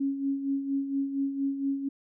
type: tone with tremolo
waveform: sine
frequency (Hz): 275.5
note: C#4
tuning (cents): -11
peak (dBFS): -24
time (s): 0-1.89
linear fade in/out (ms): 10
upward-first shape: sine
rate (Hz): 4.3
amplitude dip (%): 60
effects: none